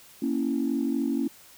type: chord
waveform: sine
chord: A# diminished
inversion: none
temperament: equal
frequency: 233.1 / 277.2 / 329.6 Hz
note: A#3 / C#4 / E4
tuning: 0 / 0 / 0 cents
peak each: -28 / -26 / -30 dBFS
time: 0.22-1.28 s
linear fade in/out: 5 ms
effects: tanh soft clip ceiling -16 dBFS + white hiss -52 dBFS RMS until 1.57 s